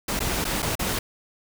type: noise with dropouts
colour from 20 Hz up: pink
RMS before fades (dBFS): -26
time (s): 0.08-0.99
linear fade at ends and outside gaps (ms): 5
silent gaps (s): 0.193-0.203 / 0.444-0.45 / 0.622-0.626 / 0.754-0.793
effects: none

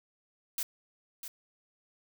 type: noise with echo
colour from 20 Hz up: blue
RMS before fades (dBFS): -33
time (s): 0.58-0.63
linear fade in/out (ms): 2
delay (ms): 650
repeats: 1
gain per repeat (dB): -9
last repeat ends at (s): 1.28
effects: none

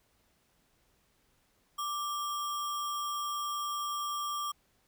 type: tone with sample-and-hold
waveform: sine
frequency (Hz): 1174.7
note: D6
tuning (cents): 0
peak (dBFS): -32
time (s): 1.78-4.52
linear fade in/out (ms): 10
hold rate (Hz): 4410
effects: pink hiss -71 dBFS RMS until 4.87 s

